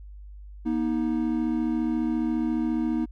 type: tone pair together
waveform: triangle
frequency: 239.6 / 314.1 Hz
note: A#3 / D#4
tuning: +48 / +16 cents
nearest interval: perfect fourth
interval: 468 cents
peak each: -24 dBFS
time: 0.65-3.06 s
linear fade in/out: 20 ms
effects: added 50 Hz sine -40 dBFS peak until 3.11 s